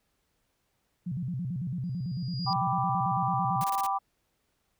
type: tone with vibrato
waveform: sine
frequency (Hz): 150.5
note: D3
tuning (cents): +43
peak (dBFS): -30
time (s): 1.06-3.64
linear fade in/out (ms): 10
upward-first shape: square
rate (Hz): 9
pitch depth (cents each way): 280
type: tone with exponential growth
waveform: sine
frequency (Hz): 4850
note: D#8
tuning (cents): -45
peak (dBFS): -30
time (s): 1.84-2.53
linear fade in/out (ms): 0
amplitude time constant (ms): 150
type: chord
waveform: sine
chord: G major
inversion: none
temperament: equal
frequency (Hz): 784 / 987.8 / 1174.7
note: G5 / B5 / D6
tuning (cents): 0 / 0 / 0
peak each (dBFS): -29 / -32 / -31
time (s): 2.46-3.99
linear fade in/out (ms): 20
type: noise bursts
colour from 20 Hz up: white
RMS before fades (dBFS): -39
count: 5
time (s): 3.61-3.865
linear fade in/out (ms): 0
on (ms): 31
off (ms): 25
effects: pink hiss -75 dBFS RMS until 4.79 s